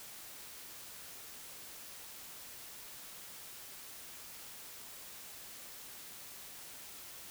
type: silence
effects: white hiss -50 dBFS RMS until 7.3 s